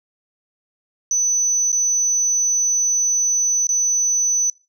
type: tone with dropouts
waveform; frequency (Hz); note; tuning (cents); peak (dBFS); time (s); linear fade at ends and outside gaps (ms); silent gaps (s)
sine; 6000; F#8; +23; -14; 1.11-4.5; 2; 1.719-1.727 / 3.67-3.69
effects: noise-tail reverb RT60 0.3 s tail -23 dB re dry + tanh soft clip ceiling -12 dBFS